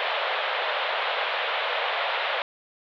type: band-pass noise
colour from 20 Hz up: pink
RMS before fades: -27 dBFS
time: 0-2.42 s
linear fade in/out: 0 ms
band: 500 to 3700 Hz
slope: 48 dB/octave
effects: none